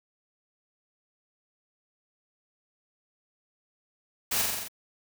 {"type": "noise with echo", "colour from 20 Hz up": "white", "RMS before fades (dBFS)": -28, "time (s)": [4.31, 4.42], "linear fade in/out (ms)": 10, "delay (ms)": 44, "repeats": 6, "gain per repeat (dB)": -2, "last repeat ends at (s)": 4.684, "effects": []}